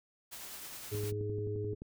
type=noise with tremolo; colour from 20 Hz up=white; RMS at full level=-45 dBFS; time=0.31-1.12 s; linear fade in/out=20 ms; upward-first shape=sine; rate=9.6 Hz; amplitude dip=25%
type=harmonic tone; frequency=104.3 Hz; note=G#2; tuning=8 cents sharp; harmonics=1 / 3 / 4; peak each=-36 / -46 / -37 dBFS; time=0.91-1.75 s; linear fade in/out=20 ms
type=click train; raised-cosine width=3 ms; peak=-32 dBFS; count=11; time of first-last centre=0.95-1.82 s; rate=11.5 Hz
effects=none